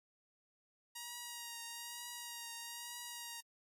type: tone with vibrato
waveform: 5% pulse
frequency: 946 Hz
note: A#5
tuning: 25 cents sharp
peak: -33 dBFS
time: 0.95-3.41 s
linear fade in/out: 10 ms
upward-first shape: triangle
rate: 1.1 Hz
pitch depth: 30 cents each way
effects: AAC 64 kbps